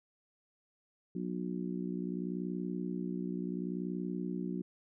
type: harmonic tone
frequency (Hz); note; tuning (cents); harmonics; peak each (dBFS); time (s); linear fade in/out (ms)
60.7; B1; -29; 3 / 4 / 5 / 6; -37 / -41 / -41 / -43; 1.15-4.62; 5
effects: none